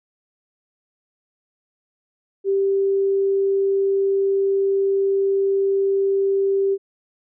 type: tone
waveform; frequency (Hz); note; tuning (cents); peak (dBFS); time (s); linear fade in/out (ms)
sine; 392; G4; 0; -16; 2.44-6.78; 50
effects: none